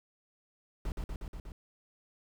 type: noise with echo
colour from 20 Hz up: brown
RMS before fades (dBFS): -34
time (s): 0.85-0.92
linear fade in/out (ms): 2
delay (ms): 120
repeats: 5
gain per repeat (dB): -2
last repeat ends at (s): 1.52
effects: none